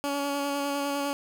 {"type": "tone with vibrato", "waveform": "15% pulse", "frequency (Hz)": 282.8, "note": "C#4", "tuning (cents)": 35, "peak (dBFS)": -21, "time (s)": [0.04, 1.13], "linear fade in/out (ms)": 0, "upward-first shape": "square", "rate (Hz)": 9.9, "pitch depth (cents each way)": 13, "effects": []}